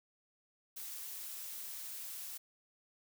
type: noise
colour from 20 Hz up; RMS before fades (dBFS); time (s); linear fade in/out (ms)
blue; -45; 0.76-2.38; 10
effects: none